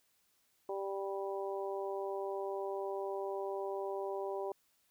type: harmonic tone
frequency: 196 Hz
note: G3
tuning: in tune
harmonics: 2 / 3 / 4 / 5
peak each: -38 / -42 / -44 / -46 dBFS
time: 0.69-4.52 s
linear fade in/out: 2 ms
effects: white hiss -74 dBFS RMS until 4.9 s